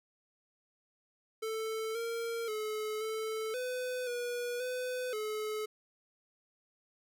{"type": "tone with pitch steps", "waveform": "square", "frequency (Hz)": [441.8, 462.1, 429.9, 439.1, 503, 484.6, 503, 429], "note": ["A4", "A#4", "A4", "A4", "B4", "B4", "B4", "A4"], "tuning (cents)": [7, -15, -40, -4, 32, -33, 32, -44], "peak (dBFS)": -35, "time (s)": [1.42, 5.66], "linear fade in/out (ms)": 10, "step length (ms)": 530, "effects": []}